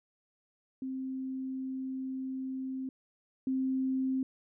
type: tone pair in turn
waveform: sine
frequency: 262.6 / 262.6 Hz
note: C4 / C4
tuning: +6 / +6 cents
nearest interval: unison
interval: 0 cents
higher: neither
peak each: -34 / -28 dBFS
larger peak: second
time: 0.82-2.89 / 3.47-4.23 s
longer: first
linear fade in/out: 2 ms
effects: none